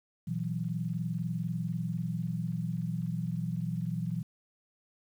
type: chord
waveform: sine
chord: B suspended fourth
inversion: none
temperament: equal with one note detuned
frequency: 120.65 / 164.81 / 185 Hz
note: B2 / E3 / F#3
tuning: -40 / 0 / 0 cents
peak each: -36 / -33 / -37 dBFS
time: 0.27-4.23 s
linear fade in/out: 10 ms
effects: 10-bit